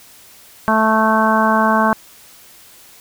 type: harmonic tone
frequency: 219.6 Hz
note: A3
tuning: 3 cents flat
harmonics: 1 / 2 / 3 / 4 / 5 / 6 / 7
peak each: -17 / -26 / -19 / -18 / -17 / -26 / -20 dBFS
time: 0.68-1.93 s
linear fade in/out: 0 ms
effects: white hiss -44 dBFS RMS until 3 s